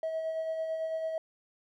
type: tone with tremolo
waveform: triangle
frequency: 643 Hz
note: E5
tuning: 43 cents flat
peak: -26 dBFS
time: 0.03-1.18 s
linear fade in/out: 2 ms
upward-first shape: sine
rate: 9 Hz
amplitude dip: 45%
effects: tanh soft clip ceiling -26 dBFS